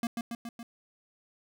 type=tone with echo; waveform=square; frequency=233.8 Hz; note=A#3; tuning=5 cents sharp; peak=-29 dBFS; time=0.03-0.07 s; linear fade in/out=2 ms; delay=140 ms; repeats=4; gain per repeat=-3 dB; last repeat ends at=0.63 s; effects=none